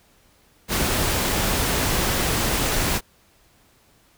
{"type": "noise", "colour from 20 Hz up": "pink", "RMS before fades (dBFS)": -22, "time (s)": [0.68, 3.01], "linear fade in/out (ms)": 50, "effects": ["pink hiss -58 dBFS RMS until 4.17 s"]}